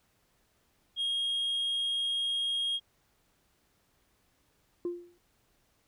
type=tone; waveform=sine; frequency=3258 Hz; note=G#7; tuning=34 cents flat; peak=-26 dBFS; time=0.96-2.8 s; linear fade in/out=50 ms
type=tone with exponential decay; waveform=sine; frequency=349.2 Hz; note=F4; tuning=in tune; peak=-26 dBFS; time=4.85-5.18 s; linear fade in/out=2 ms; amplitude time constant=70 ms
effects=tanh soft clip ceiling -27 dBFS + pink hiss -71 dBFS RMS until 5.87 s